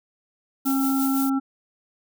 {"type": "noise with tremolo", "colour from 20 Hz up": "violet", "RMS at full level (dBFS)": -29, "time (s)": [0.65, 1.3], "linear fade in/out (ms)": 10, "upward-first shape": "sine", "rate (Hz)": 5.9, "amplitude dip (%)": 40}
{"type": "harmonic tone", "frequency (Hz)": 269.8, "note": "C#4", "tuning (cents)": -47, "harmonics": [1, 3, 5], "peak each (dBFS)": [-20, -33, -32], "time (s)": [0.65, 1.4], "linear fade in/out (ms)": 20}
{"effects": []}